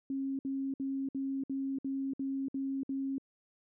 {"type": "tone bursts", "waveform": "sine", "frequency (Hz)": 270.8, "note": "C#4", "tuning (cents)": -40, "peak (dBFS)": -32, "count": 9, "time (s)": [0.1, 3.182], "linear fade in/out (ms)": 2, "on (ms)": 290, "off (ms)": 59, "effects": []}